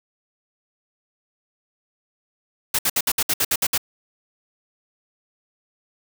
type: noise bursts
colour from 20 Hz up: white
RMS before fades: -20 dBFS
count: 10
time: 2.74-3.778 s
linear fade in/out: 5 ms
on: 48 ms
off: 62 ms
effects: none